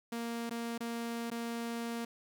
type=tone with dropouts; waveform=sawtooth; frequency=233.1 Hz; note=A#3; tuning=in tune; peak=-32 dBFS; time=0.12-2.05 s; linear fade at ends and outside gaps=5 ms; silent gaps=0.496-0.508 / 0.779-0.805 / 1.303-1.314 s; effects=11-bit